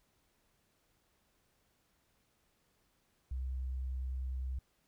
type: tone with vibrato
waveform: sine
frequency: 64.5 Hz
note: C2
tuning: 24 cents flat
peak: -35 dBFS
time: 3.31-4.59 s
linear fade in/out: 5 ms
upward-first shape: triangle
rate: 10 Hz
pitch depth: 10 cents each way
effects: pink hiss -75 dBFS RMS until 4.87 s